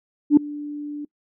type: tone with ADSR envelope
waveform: sine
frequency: 293.7 Hz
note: D4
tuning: in tune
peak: -5 dBFS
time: 0.3-1.05 s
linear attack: 70 ms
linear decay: 4 ms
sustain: -23 dB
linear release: 5 ms
effects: noise-tail reverb RT60 0.1 s tail -24 dB re dry + tanh soft clip ceiling -4 dBFS